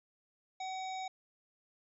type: harmonic tone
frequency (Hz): 755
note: F#5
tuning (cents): +35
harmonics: 1 / 3 / 5 / 7 / 9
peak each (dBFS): -38 / -48 / -49 / -57 / -55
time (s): 0.6-1.08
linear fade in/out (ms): 5
effects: none